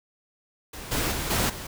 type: noise with level steps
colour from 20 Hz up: pink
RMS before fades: -39 / -26 / -30 / -24 / -37 dBFS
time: 0.73-1.67 s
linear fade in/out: 5 ms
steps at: 0.91 / 1.11 / 1.3 / 1.49 s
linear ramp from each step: 10 ms
effects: none